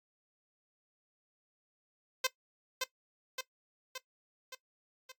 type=tone with echo; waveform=5% pulse; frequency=517 Hz; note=C5; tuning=21 cents flat; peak=-16 dBFS; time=2.24-2.27 s; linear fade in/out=5 ms; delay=570 ms; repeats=5; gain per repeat=-4 dB; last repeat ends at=5.12 s; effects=noise-tail reverb RT60 0.1 s tail -17 dB re dry + AAC 64 kbps